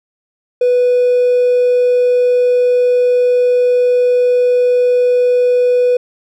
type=tone with hard clipping; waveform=triangle; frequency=493.9 Hz; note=B4; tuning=in tune; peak=-9 dBFS; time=0.61-5.97 s; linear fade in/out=5 ms; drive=4 dB; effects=none